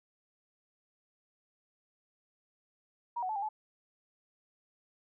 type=tone with pitch steps; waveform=sine; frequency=950 / 742 / 867 / 798 / 860 Hz; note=A#5 / F#5 / A5 / G5 / A5; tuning=+33 / +5 / -26 / +31 / -40 cents; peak=-32 dBFS; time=3.16-3.49 s; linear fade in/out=10 ms; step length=66 ms; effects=none